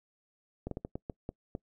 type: slowing click train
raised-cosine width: 2 ms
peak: -23 dBFS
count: 8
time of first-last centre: 0.67-1.551 s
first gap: 43 ms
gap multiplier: 1.35
effects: noise-tail reverb RT60 0.1 s tail -25 dB re dry